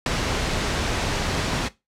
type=noise with ADSR envelope; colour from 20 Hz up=pink; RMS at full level=-19 dBFS; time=0.06-1.69 s; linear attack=3 ms; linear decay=8 ms; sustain=-5 dB; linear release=19 ms; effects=noise-tail reverb RT60 0.2 s tail -17 dB re dry + low-pass 6000 Hz 12 dB/octave